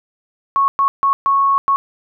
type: tone bursts at uneven times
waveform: sine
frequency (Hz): 1103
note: C#6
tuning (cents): -9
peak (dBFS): -11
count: 5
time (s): 0.56-0.68 / 0.79-0.88 / 1.03-1.13 / 1.26-1.58 / 1.68-1.76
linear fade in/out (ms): 0
effects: none